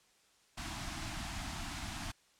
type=band-stop noise; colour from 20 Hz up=pink; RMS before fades=-41 dBFS; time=0.57-2.12 s; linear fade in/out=10 ms; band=340 to 640 Hz; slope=96 dB/octave; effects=white hiss -68 dBFS RMS until 2.39 s + low-pass 8000 Hz 12 dB/octave